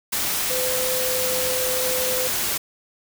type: tone in noise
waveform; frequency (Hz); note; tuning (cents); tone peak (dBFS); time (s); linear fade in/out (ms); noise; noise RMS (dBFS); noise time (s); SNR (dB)
sine; 510; C5; -44; -25; 0.5-2.28; 10; white; -24; 0.12-2.58; -4
effects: none